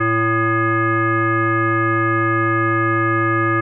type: tone with frequency modulation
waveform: sine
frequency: 784 Hz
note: G5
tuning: in tune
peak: -14 dBFS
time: 0-3.61 s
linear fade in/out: 10 ms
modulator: 448 Hz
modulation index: 2.3
effects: none